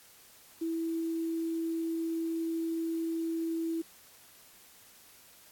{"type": "tone with quantisation", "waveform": "sine", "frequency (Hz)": 328.7, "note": "E4", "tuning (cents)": -5, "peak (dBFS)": -30, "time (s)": [0.61, 3.82], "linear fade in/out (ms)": 10, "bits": 9, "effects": ["white hiss -57 dBFS RMS until 5.51 s", "AAC 64 kbps"]}